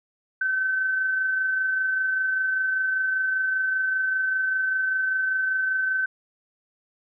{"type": "tone with amplitude modulation", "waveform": "sine", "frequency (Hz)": 1532, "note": "G6", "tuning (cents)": -40, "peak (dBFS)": -20, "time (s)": [0.41, 6.06], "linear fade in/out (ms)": 5, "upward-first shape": "sine", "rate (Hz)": 25.1, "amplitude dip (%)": 30, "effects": []}